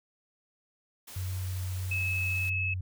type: noise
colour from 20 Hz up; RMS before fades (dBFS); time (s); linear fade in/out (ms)
white; -46; 1.07-2.5; 10
type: tone with vibrato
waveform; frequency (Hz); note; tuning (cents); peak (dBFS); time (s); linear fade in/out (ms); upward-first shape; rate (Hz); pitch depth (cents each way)
sine; 92.5; F#2; 0; -31; 1.16-2.81; 5; triangle; 1.6; 8
type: tone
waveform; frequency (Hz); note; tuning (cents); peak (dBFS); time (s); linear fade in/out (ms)
sine; 2588; E7; -32; -29; 1.91-2.74; 5
effects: none